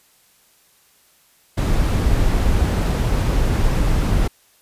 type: noise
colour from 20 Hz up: brown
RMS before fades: -17 dBFS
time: 1.57-4.28 s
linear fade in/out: 10 ms
effects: white hiss -56 dBFS RMS until 4.61 s + resampled to 32000 Hz